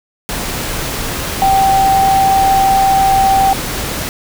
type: tone in noise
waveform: sine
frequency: 777 Hz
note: G5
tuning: 16 cents flat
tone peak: -8 dBFS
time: 1.42-3.53 s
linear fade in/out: 0 ms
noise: pink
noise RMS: -20 dBFS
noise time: 0.29-4.09 s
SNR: +9 dB
effects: none